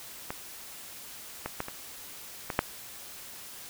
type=clicks; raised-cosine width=0.5 ms; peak=-18 / -17 / -15 / -22 / -16 / -7 dBFS; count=6; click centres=0.305 / 1.46 / 1.604 / 1.684 / 2.502 / 2.591 s; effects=white hiss -45 dBFS RMS until 3.69 s